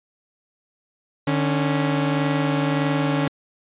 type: tone pair together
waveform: sawtooth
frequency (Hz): 149.41 / 277.2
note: D3 / C#4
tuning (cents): +30 / 0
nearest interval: major seventh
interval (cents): 1070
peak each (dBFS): -18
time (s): 1.27-3.28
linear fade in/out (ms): 5
effects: resampled to 8000 Hz